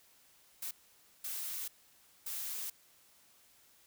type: noise bursts at uneven times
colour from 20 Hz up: blue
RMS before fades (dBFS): -40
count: 3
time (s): 0.62-0.71 / 1.24-1.68 / 2.26-2.7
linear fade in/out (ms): 5
effects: white hiss -65 dBFS RMS until 3.86 s